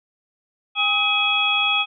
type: tone cluster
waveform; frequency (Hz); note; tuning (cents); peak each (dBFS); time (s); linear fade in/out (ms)
sine; 812 / 1269 / 2530 / 3333; G#5 / D#6 / D#7 / G#7; -39 / +34 / +28 / +5; -27 / -26 / -20 / -21; 0.75-1.86; 50
effects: none